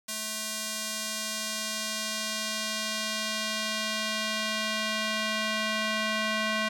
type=tone with band-pass filter sweep; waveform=square; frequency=216.9 Hz; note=A3; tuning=25 cents flat; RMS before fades=-31 dBFS; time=0.08-6.69 s; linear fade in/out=10 ms; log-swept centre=8300 to 2300 Hz; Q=0.83; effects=none